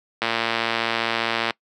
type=click train; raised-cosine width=0.3 ms; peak=-5 dBFS; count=149; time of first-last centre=0.22-1.507 s; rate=115 Hz; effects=noise-tail reverb RT60 0.1 s tail -23 dB re dry + high-pass 200 Hz 12 dB/octave

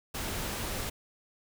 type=noise; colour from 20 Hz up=pink; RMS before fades=-35 dBFS; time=0.14-0.9 s; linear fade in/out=10 ms; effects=none

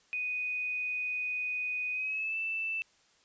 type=tone with pitch glide; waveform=sine; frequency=2488 to 2651 Hz; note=D#7 to E7; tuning=-1 to +9 cents; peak=-31 dBFS; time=0.13-2.82 s; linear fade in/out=0 ms; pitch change=+110 cents; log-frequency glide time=1.92-2.37 s; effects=white hiss -66 dBFS RMS until 3.24 s + resampled to 16000 Hz

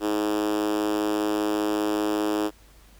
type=tone with high-pass filter; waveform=5% pulse; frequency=105.1 Hz; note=G#2; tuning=21 cents sharp; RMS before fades=-25 dBFS; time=0-2.51 s; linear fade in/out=50 ms; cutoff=340 Hz; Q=7.3; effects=added 50 Hz sine -52 dBFS peak until 2.99 s + pink hiss -56 dBFS RMS until 2.99 s

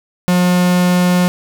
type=tone; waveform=45% pulse; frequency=179.1 Hz; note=F3; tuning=44 cents sharp; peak=-10 dBFS; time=0.28-1.28 s; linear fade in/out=0 ms; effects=none

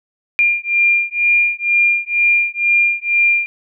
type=beating tone pair; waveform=sine; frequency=2399 / 2401.1 Hz; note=D7 / D7; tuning=+36 / +38 cents; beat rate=2.1 Hz; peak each=-15 dBFS; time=0.39-3.46 s; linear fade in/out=0 ms; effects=none

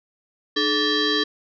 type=tone with frequency modulation; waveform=sine; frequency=1760 Hz; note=A6; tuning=in tune; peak=-18 dBFS; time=0.56-1.24 s; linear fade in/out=10 ms; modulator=729 Hz; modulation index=3.8; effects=none

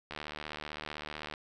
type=click train; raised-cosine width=0.3 ms; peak=-23 dBFS; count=94; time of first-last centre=0.11-1.339 s; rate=75.7 Hz; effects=none

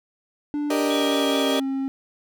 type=tone with pitch glide; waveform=triangle; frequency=293.7 to 269.3 Hz; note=D4 to C#4; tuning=0 to -50 cents; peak=-21 dBFS; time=0.54-1.88 s; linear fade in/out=0 ms; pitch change=-150 cents; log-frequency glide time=0.79-1.63 s
type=chord; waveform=35% pulse; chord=Eb major seventh; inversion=first; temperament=equal; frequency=392 / 466.2 / 587.3 / 622.3 Hz; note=G4 / Bb4 / D5 / Eb5; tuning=0 / 0 / 0 / 0 cents; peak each=-26 dBFS; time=0.7-1.6 s; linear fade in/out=5 ms
type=tone with vibrato; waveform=sine; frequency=3322 Hz; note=G#7; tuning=in tune; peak=-28 dBFS; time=0.9-1.6 s; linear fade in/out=5 ms; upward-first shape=sine; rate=4.7 Hz; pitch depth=24 cents each way
effects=none

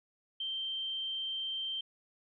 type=tone; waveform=sine; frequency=3136 Hz; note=G7; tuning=in tune; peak=-34 dBFS; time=0.4-1.81 s; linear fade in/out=5 ms; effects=none

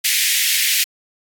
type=high-pass noise; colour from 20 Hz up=pink; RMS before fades=-17 dBFS; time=0.04-0.84 s; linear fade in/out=10 ms; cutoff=1900 Hz; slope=48 dB/octave; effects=AAC 64 kbps

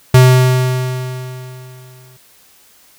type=tone with exponential decay; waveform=square; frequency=127.8 Hz; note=C3; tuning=40 cents flat; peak=-3 dBFS; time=0.14-2.17 s; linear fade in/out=5 ms; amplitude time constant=440 ms; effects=white hiss -48 dBFS RMS until 2.98 s

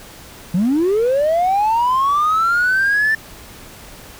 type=linear sweep; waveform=triangle; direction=up; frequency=165 to 1782 Hz; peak=-10 dBFS; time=0.54-3.15 s; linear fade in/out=5 ms; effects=tanh soft clip ceiling -9 dBFS + pink hiss -39 dBFS RMS until 4.19 s

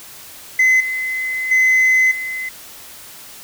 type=tone with level steps; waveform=sine; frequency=2039 Hz; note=C7; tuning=45 cents flat; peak=-7 / -19 / -8 / -22 dBFS; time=0.59-2.49 s; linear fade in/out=5 ms; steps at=0.8 / 1.51 / 2.11 s; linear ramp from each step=5 ms; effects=tanh soft clip ceiling -9 dBFS + white hiss -38 dBFS RMS until 3.43 s

